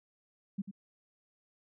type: tone with echo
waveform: sine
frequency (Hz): 196.9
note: G3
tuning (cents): +8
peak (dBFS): -31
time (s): 0.58-0.62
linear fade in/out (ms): 10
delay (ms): 93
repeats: 1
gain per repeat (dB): -9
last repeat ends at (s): 0.713
effects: none